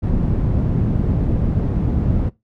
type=low-pass noise; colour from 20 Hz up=white; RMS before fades=-18 dBFS; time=0.02-2.3 s; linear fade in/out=20 ms; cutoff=150 Hz; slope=12 dB/octave; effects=noise-tail reverb RT60 0.2 s tail -20 dB re dry